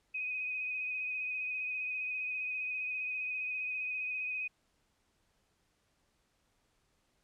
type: tone with vibrato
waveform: sine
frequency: 2507 Hz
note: D#7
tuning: 12 cents sharp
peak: -34 dBFS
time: 0.14-4.48 s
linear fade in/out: 10 ms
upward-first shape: sine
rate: 15 Hz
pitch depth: 23 cents each way
effects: pink hiss -75 dBFS RMS until 7.23 s + low-pass 10000 Hz 12 dB/octave